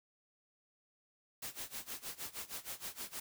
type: noise with tremolo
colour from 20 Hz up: white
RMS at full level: -42 dBFS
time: 1.42-3.2 s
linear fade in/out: 5 ms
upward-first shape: sine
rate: 6.4 Hz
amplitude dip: 90%
effects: none